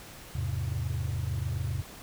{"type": "chord", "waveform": "sine", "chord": "E augmented", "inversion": "none", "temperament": "equal", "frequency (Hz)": [82.41, 103.83, 130.81], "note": ["E2", "G#2", "B#2"], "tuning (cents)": [0, 0, 0], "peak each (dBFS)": -32, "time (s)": [0.35, 1.82], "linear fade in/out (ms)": 5, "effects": ["tanh soft clip ceiling -23 dBFS", "pink hiss -47 dBFS RMS until 2.02 s"]}